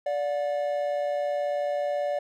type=tone pair together; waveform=triangle; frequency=582.6 / 721 Hz; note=D5 / F#5; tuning=-14 / -45 cents; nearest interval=major third; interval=369 cents; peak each=-24 / -30 dBFS; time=0.06-2.19 s; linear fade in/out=5 ms; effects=none